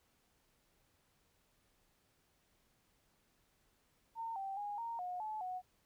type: tone with pitch steps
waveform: sine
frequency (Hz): 911 / 779 / 822 / 926 / 722 / 862 / 735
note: A#5 / G5 / G#5 / A#5 / F#5 / A5 / F#5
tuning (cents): -40 / -11 / -18 / -12 / -43 / -36 / -12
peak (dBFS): -39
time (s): 4.15-5.62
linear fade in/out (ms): 50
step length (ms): 210
effects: pink hiss -75 dBFS RMS until 5.85 s